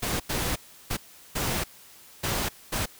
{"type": "noise bursts at uneven times", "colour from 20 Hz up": "pink", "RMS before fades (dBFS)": -28, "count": 6, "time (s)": [[0.02, 0.2], [0.29, 0.56], [0.9, 0.97], [1.35, 1.64], [2.23, 2.49], [2.72, 2.86]], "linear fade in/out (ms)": 10, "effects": ["white hiss -51 dBFS RMS until 2.99 s"]}